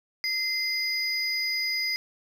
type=tone pair together; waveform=triangle; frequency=2075 / 4935 Hz; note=C7 / D#8; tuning=-15 / -15 cents; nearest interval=octave + minor third; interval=1500 cents; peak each=-27 dBFS; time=0.24-1.96 s; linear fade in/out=0 ms; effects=none